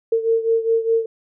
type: beating tone pair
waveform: sine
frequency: 452.8 / 457.7 Hz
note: A4 / A#4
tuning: +50 / -32 cents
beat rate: 4.9 Hz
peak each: -17 / -21 dBFS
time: 0.12-1.06 s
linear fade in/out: 5 ms
effects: none